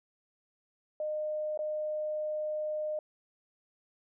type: tone with dropouts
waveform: sine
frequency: 611 Hz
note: D#5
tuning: 32 cents flat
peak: -31 dBFS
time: 1-2.99 s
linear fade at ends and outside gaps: 2 ms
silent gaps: 1.575-1.59 s
effects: none